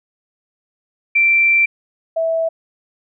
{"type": "tone pair in turn", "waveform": "sine", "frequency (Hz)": [2349, 654.2], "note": ["D7", "E5"], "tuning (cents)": [0, -13], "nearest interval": "octave + minor seventh", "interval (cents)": 2213, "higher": "first", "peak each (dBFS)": [-10, -15], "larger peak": "first", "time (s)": [[1.15, 1.66], [2.16, 2.49]], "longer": "first", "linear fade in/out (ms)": 10, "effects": []}